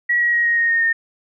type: tone with pitch steps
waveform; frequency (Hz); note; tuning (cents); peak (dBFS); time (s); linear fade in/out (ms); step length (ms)
sine; 1922 / 1906.5 / 1891.2 / 1875.9 / 1860.8 / 1845.8 / 1831; B6 / A#6 / A#6 / A#6 / A#6 / A#6 / A#6; -48 / +38 / +24 / +10 / -4 / -18 / -32; -14; 0.09-0.93; 10; 120
effects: none